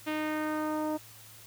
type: tone with low-pass filter sweep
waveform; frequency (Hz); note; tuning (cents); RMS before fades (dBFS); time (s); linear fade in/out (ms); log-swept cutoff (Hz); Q
sawtooth; 307.7; D#4; -19; -32; 0.06-0.98; 20; 2900 to 800; 1.7
effects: added 109 Hz sine -57 dBFS peak until 1.46 s + white hiss -52 dBFS RMS until 1.46 s